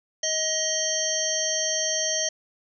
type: harmonic tone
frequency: 630 Hz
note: D#5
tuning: 21 cents sharp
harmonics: 1 / 3 / 5 / 7 / 9 / 10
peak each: -30 / -34 / -32 / -34 / -28 / -28 dBFS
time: 0.23-2.29 s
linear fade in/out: 5 ms
effects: none